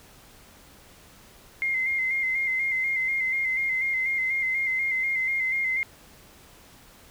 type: tone with vibrato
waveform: sine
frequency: 2093 Hz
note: C7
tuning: in tune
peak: -23 dBFS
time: 1.62-5.83 s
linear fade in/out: 0 ms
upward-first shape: square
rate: 4.1 Hz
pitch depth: 29 cents each way
effects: pink hiss -52 dBFS RMS until 7.1 s